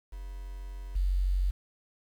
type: tone with level steps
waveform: sine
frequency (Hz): 46.25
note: F#1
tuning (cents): 0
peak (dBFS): -37 / -24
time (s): 0.12-1.51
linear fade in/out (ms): 10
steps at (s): 0.95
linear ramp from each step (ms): 10
effects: 9-bit